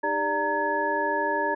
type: tone cluster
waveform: sine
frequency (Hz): 308.5 / 401.1 / 586 / 923 / 1695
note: D#4 / G4 / D5 / A#5 / G#6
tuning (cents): -15 / +40 / -4 / -17 / +35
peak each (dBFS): -34 / -32 / -30 / -26 / -29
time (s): 0.03-1.55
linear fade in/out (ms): 10
effects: none